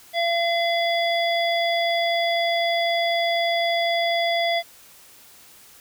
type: harmonic tone with a mistuned harmonic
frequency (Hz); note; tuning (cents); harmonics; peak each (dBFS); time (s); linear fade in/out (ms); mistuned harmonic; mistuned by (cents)
681; F5; -44; 1 / 3 / 5 / 7; -21 / -26 / -27 / -34; 0.13-4.63; 50; 7; +20
effects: white hiss -49 dBFS RMS until 5.8 s